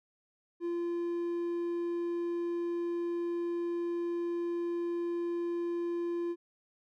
triangle tone, 344.1 Hz, F4, 26 cents flat, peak -29 dBFS, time 0.6-6.36 s, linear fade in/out 50 ms, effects none

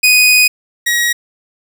sawtooth tone pair in turn, 2489 / 1901.4 Hz, D#7 / A#6, 0 / +34 cents, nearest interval perfect fourth, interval 466 cents, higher first, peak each -3 / -8 dBFS, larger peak first, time 0.03-0.48 / 0.86-1.13 s, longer first, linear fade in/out 10 ms, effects none

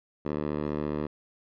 10% pulse tone with band-pass filter, 74.8 Hz, D2, 32 cents sharp, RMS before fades -31 dBFS, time 0.25-1.07 s, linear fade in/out 10 ms, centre 410 Hz, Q 0.61, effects resampled to 11025 Hz

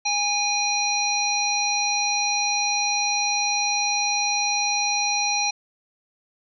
harmonic tone, 820 Hz, G#5, 22 cents flat, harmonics 1 / 3 / 5 / 7, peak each -26 / -26 / -26 / -26 dBFS, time 0.05-5.51 s, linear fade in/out 10 ms, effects none

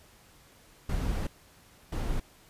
brown noise bursts at uneven times, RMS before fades -30 dBFS, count 2, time 0.89-1.27 / 1.92-2.2 s, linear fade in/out 5 ms, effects pink hiss -58 dBFS RMS until 2.49 s + resampled to 32000 Hz

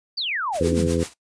sine exponential sweep, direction down, 4825 to 136.8 Hz, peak -23 dBFS, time 0.17-0.88 s, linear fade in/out 10 ms
white noise with tremolo, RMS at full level -31 dBFS, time 0.52-1.14 s, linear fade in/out 50 ms, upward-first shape sine, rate 8.2 Hz, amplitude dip 80%
harmonic tone, 84 Hz, E2, 33 cents sharp, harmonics 1 / 2 / 3 / 4 / 5 / 6, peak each -26 / -26 / -26 / -26 / -26 / -26 dBFS, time 0.6-1.04 s, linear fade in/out 10 ms
effects noise-tail reverb RT60 0.1 s tail -18 dB re dry + resampled to 22050 Hz

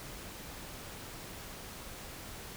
silence, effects pink hiss -46 dBFS RMS until 2.56 s

